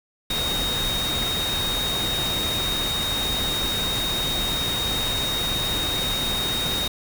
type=tone in noise; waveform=sine; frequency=3729 Hz; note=A#7; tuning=in tune; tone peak=-24 dBFS; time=0.3-6.88 s; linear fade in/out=5 ms; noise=pink; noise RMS=-28 dBFS; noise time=0.3-6.88 s; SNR=+1 dB; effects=none